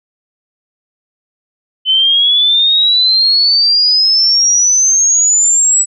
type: exponential sweep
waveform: sine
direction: up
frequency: 3035 to 7902 Hz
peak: -7 dBFS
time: 1.85-5.86 s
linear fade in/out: 50 ms
effects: none